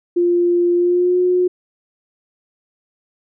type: tone with pitch glide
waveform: sine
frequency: 349.2 to 361.5 Hz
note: F4 to F#4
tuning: 0 to -40 cents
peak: -12 dBFS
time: 0.16-1.48 s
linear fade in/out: 10 ms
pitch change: +60 cents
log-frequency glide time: 0.75-1.18 s
effects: none